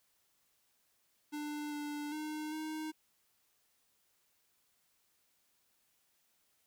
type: tone with pitch steps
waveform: square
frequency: 296.9 / 294.4 / 305.9 / 311.6 Hz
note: D4 / D4 / D#4 / D#4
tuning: +19 / +4 / -29 / +3 cents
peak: -39 dBFS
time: 1.32-2.92 s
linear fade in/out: 20 ms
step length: 400 ms
effects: white hiss -75 dBFS RMS until 6.66 s